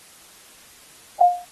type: tone with exponential decay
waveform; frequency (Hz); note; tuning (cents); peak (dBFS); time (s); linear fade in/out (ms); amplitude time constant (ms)
sine; 710; F5; +28; -3; 1.21-1.45; 5; 51
effects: white hiss -48 dBFS RMS until 1.51 s + AAC 32 kbps